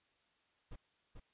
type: noise with echo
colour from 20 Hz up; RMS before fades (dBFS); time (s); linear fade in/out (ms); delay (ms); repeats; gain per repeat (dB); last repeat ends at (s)
brown; -45; 0.71-0.76; 10; 440; 1; -4; 1.2
effects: white hiss -75 dBFS RMS until 1.33 s + resampled to 8000 Hz